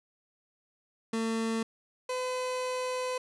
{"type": "tone pair in turn", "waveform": "30% pulse", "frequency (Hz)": [225, 506.9], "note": ["A3", "B4"], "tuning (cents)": [39, 45], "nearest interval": "octave + major second", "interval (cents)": 1406, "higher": "second", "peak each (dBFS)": [-26, -28], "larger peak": "first", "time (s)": [[1.13, 1.63], [2.09, 3.18]], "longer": "second", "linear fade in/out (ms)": 5, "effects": ["resampled to 24000 Hz"]}